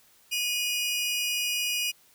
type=tone pair together; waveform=sawtooth; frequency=2468 / 2901 Hz; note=D#7 / F#7; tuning=-15 / -35 cents; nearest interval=minor third; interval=280 cents; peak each=-26 dBFS; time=0.31-1.92 s; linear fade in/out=20 ms; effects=white hiss -60 dBFS RMS until 2.14 s